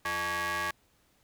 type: ring-modulated tone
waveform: sawtooth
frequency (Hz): 261.6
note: C4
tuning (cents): 0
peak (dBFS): -23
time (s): 0.05-0.71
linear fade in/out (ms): 5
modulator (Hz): 1390
effects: pink hiss -68 dBFS RMS until 1.23 s